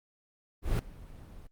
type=noise with ADSR envelope; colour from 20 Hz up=brown; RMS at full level=-24 dBFS; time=0.62-1.47 s; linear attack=170 ms; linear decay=4 ms; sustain=-23 dB; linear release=3 ms; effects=Opus 32 kbps